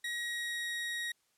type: tone with pitch glide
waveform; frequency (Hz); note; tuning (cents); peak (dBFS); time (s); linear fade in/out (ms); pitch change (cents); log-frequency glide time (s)
30% pulse; 1900 to 1889.1; A#6 to A#6; +33 to +23; -32; 0.04-1.12; 5; -10; 0.15-0.71
effects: white hiss -74 dBFS RMS until 1.37 s + low-pass 11000 Hz 12 dB/octave